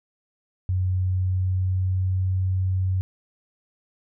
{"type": "tone with pitch glide", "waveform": "sine", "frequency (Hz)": [92.3, 93.48], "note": ["F#2", "F#2"], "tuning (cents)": [-4, 18], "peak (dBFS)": -20, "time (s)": [0.69, 3.01], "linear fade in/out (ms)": 0, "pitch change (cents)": 22, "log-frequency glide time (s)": [0.84, 2.33], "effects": []}